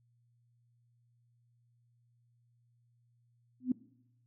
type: tone with exponential growth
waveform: sine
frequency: 252.6 Hz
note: B3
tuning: 39 cents sharp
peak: -23 dBFS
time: 3.6-3.72 s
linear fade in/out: 5 ms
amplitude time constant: 25 ms
effects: noise-tail reverb RT60 0.8 s tail -19 dB re dry + added 119 Hz sine -68 dBFS peak until 4.26 s